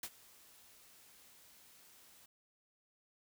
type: noise with ADSR envelope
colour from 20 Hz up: white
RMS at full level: -41 dBFS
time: 0.03-2.26 s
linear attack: 4 ms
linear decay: 54 ms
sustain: -21 dB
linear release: 4 ms
effects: none